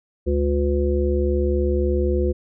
harmonic tone, 71.8 Hz, D2, 39 cents flat, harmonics 1 / 3 / 5 / 7, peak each -20 / -28 / -22 / -26 dBFS, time 0.26-2.33 s, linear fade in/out 20 ms, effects none

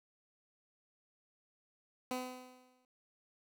15% pulse tone with exponential decay, 253.4 Hz, B3, 45 cents sharp, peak -28 dBFS, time 2.11-2.85 s, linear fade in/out 1 ms, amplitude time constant 160 ms, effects none

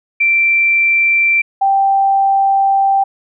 sine tone pair in turn, 2349 / 783.9 Hz, D7 / G5, 0 / 0 cents, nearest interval octave + perfect fifth, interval 1900 cents, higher first, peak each -9 dBFS, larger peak neither, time 0.2-1.42 / 1.61-3.04 s, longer second, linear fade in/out 10 ms, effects none

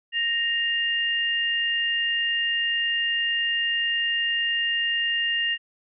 sine tone pair together, 1860.9 / 2810 Hz, A#6 / F7, -3 / +10 cents, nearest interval perfect fifth, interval 713 cents, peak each -25 / -24 dBFS, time 0.12-5.58 s, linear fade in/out 50 ms, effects none

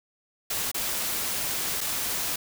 white noise with dropouts, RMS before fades -29 dBFS, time 0.5-2.36 s, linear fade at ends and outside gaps 5 ms, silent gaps 0.716-0.744 / 1.807-1.811 s, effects none

